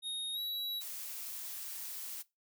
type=tone with pitch glide; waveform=square; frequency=3729 to 3901 Hz; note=A#7 to B7; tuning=0 to -22 cents; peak=-36 dBFS; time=0.02-0.83 s; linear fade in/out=50 ms; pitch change=+78 cents; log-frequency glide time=0.33-0.4 s
type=noise; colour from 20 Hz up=blue; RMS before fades=-43 dBFS; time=0.8-2.23 s; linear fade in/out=20 ms
effects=noise-tail reverb RT60 0.2 s tail -19 dB re dry